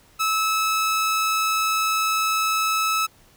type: tone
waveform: sawtooth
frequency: 1300 Hz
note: E6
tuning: 24 cents flat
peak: -16 dBFS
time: 0.19-3.07 s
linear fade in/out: 20 ms
effects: pink hiss -55 dBFS RMS until 3.36 s